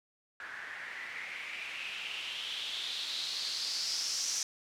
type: noise with low-pass filter sweep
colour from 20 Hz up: blue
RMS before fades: -38 dBFS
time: 0.4-4.43 s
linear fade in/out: 2 ms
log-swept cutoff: 1600 to 6000 Hz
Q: 4.8
effects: none